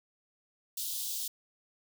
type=high-pass noise; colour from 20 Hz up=white; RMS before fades=-36 dBFS; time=0.77-1.28 s; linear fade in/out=5 ms; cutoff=3200 Hz; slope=48 dB/octave; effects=none